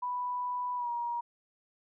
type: tone with pitch glide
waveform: sine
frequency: 988 to 949.9 Hz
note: B5 to A#5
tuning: 0 to +32 cents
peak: -31 dBFS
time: 0.02-1.21 s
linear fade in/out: 10 ms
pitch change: -68 cents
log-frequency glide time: 0.76-0.9 s
effects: none